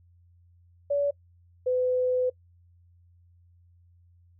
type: tone pair in turn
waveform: sine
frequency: 571 / 504.5 Hz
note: D5 / B4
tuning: -49 / +37 cents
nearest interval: major second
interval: 214 cents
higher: first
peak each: -22 dBFS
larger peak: neither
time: 0.9-1.11 / 1.66-2.3 s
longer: second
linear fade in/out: 10 ms
effects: noise-tail reverb RT60 0.1 s tail -23 dB re dry + added 87 Hz sine -56 dBFS peak until 4.39 s

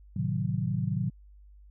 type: chord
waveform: sine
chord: A diminished seventh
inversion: none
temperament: equal with one note detuned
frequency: 110 / 130.81 / 154.4 / 185 Hz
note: A2 / C3 / Eb3 / Gb3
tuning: 0 / 0 / -13 / 0 cents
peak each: -32 dBFS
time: 0.16-1.1 s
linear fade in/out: 5 ms
effects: added 50 Hz sine -50 dBFS peak until 1.7 s

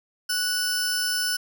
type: tone pair together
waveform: sawtooth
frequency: 1480 / 5277 Hz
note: F#6 / E8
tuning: 0 / +1 cents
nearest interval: octave + minor seventh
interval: 2201 cents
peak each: -23 dBFS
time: 0.29-1.37 s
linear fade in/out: 10 ms
effects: none

